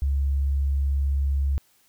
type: tone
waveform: sine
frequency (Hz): 69.3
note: C#2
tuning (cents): 0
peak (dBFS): -20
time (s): 0.02-1.58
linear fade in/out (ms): 0
effects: white hiss -62 dBFS RMS until 1.88 s